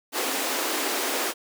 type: high-pass noise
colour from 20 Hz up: pink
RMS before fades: -27 dBFS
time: 0.12-1.34 s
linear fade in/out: 50 ms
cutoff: 270 Hz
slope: 48 dB/octave
effects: none